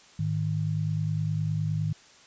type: tone pair together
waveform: sine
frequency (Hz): 105.79 / 155.56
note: G#2 / D#3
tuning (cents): +32 / 0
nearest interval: perfect fifth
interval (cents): 668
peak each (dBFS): -29 / -27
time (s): 0.19-1.93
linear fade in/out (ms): 5
effects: white hiss -54 dBFS RMS until 2.26 s + resampled to 16000 Hz